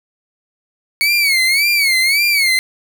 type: tone with vibrato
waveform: 30% pulse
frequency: 2217 Hz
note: C#7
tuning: in tune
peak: -9 dBFS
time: 1.01-2.59 s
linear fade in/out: 0 ms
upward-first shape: sine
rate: 1.8 Hz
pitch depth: 130 cents each way
effects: none